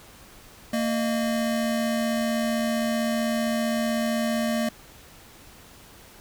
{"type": "tone pair together", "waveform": "square", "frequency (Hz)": [229.2, 612], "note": ["A#3", "D#5"], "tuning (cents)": [-29, -29], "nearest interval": "octave + perfect fourth", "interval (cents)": 1700, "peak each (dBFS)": [-25, -29], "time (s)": [0.73, 4.69], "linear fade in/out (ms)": 5, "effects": ["pink hiss -49 dBFS RMS until 6.2 s"]}